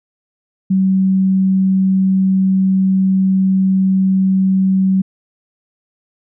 sine tone, 190.2 Hz, F#3, 48 cents sharp, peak -10 dBFS, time 0.7-5.02 s, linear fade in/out 10 ms, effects none

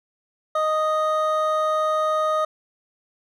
triangle tone pair together, 621.6 / 1244.5 Hz, D#5 / D#6, -2 / 0 cents, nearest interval octave, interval 1202 cents, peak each -20 dBFS, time 0.55-2.45 s, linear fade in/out 5 ms, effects none

